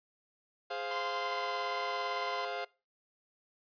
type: chord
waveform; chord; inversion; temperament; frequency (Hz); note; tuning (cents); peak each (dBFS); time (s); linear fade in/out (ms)
sawtooth; F minor; first; equal; 415.3 / 523.3 / 698.5; Ab4 / C5 / F5; 0 / 0 / 0; -38 / -37 / -34; 0.7-2.65; 10
type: tone with pitch glide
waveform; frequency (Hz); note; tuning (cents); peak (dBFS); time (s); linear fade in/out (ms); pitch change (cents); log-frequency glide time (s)
sawtooth; 1036 to 1028.8; C6 to C6; -17 to -30; -33; 0.91-2.45; 2; -13; 1.24-1.34
effects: noise-tail reverb RT60 0.3 s tail -22 dB re dry + resampled to 11025 Hz